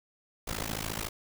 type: noise with amplitude modulation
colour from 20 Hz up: pink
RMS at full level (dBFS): -31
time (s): 0.47-1.09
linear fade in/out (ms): 10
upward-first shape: sine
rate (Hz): 54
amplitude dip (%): 100
effects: none